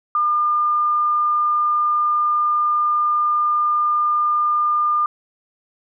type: tone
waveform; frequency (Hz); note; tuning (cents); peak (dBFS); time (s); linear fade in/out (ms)
sine; 1205; D6; +44; -15; 0.15-5.06; 2
effects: none